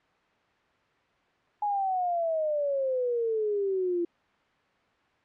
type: exponential sweep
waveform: sine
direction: down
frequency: 840 to 340.2 Hz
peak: -25 dBFS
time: 1.62-4.05 s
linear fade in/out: 5 ms
effects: white hiss -65 dBFS RMS until 5.24 s + low-pass 2000 Hz 12 dB/octave